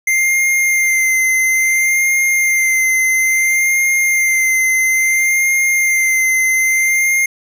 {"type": "tone with vibrato", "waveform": "square", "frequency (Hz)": 2093, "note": "C7", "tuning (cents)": 0, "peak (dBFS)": -12, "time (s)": [0.07, 7.26], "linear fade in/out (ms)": 5, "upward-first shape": "sine", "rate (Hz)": 0.59, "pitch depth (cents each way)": 24, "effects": []}